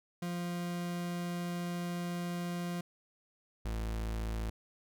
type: tone pair in turn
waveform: 40% pulse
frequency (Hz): 174.61 / 55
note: F3 / A1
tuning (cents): 0 / 0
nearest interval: octave + minor sixth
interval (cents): 2000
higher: first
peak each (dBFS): -34 / -33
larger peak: second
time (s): 0.22-2.81 / 3.65-4.5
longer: first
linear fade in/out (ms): 5
effects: none